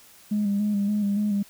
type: tone with vibrato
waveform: sine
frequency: 205.1 Hz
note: G#3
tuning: 21 cents flat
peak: -20 dBFS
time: 0.31-1.43 s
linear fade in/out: 10 ms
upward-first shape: square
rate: 3.5 Hz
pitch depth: 34 cents each way
effects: tanh soft clip ceiling -17 dBFS + white hiss -52 dBFS RMS until 1.49 s